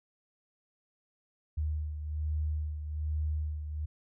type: beating tone pair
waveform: sine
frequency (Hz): 76.2 / 77.4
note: D#2 / D#2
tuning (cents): -36 / -9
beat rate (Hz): 1.2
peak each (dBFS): -31 / -39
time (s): 1.57-3.86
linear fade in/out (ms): 10
effects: none